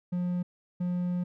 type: tone pair in turn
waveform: triangle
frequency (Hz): 178 / 178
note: F3 / F3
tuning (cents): +33 / +33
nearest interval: unison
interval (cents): 0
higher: neither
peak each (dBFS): -25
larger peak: neither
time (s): 0.12-0.43 / 0.8-1.24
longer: second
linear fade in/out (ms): 10
effects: none